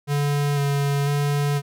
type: tone with vibrato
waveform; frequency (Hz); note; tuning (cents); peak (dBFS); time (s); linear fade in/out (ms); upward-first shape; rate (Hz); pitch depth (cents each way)
square; 142.9; D3; -47; -20; 0.07-1.62; 50; square; 1; 15
effects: none